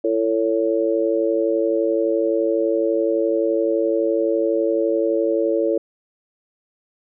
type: harmonic tone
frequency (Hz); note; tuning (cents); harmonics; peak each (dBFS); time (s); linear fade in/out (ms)
111.8; A2; +28; 3 / 4 / 5; -21 / -21 / -21; 0.04-5.78; 5
effects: none